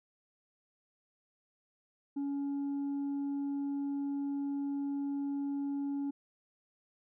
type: tone with tanh clipping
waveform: triangle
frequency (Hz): 281.1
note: C#4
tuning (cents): +24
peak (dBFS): -33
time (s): 2.16-6.11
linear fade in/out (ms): 10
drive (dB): 7
effects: none